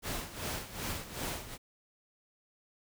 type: noise with tremolo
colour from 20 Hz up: pink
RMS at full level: -36 dBFS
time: 0.02-1.58 s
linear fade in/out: 50 ms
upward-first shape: sine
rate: 2.6 Hz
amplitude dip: 75%
effects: none